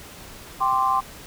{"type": "chord", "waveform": "sine", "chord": "G suspended fourth", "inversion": "none", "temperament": "just", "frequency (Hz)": [784, 1045.3, 1176], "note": ["G5", "C6", "D6"], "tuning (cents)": [0, -2, 2], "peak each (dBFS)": [-24, -20, -25], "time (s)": [0.6, 1.01], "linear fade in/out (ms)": 20, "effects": ["pink hiss -42 dBFS RMS until 1.26 s"]}